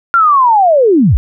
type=linear sweep; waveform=sine; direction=down; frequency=1400 to 44.4 Hz; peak=-5 dBFS; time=0.14-1.17 s; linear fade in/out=0 ms; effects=none